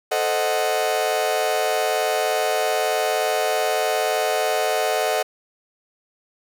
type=chord; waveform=40% pulse; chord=A diminished seventh; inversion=none; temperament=equal; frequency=440 / 523.3 / 622.3 / 740 Hz; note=A4 / C5 / Eb5 / Gb5; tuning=0 / 0 / 0 / 0 cents; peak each=-25 / -27 / -23 / -23 dBFS; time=0.11-5.23 s; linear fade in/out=10 ms; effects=none